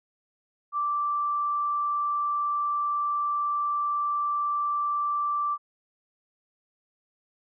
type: tone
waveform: sine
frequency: 1171 Hz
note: D6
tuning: 5 cents flat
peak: -24 dBFS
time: 0.72-5.58 s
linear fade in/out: 50 ms
effects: none